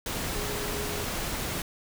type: tone in noise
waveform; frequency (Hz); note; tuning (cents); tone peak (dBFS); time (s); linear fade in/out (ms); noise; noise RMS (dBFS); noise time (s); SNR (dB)
sine; 415.3; G#4; 0; -36; 0.35-1.03; 2; pink; -32; 0.06-1.62; -7
effects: none